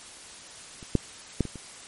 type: clicks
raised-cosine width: 3 ms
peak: -30 / -7 / -9 / -22 / -26 dBFS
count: 5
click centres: 0.828 / 0.953 / 1.407 / 1.453 / 1.557 s
effects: white hiss -45 dBFS RMS until 1.87 s + MP3 48 kbps